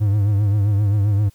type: tone with vibrato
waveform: triangle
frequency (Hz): 102.4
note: G#2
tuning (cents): -24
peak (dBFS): -12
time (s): 0-1.3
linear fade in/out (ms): 20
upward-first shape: triangle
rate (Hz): 7.6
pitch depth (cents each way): 86
effects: white hiss -57 dBFS RMS until 1.34 s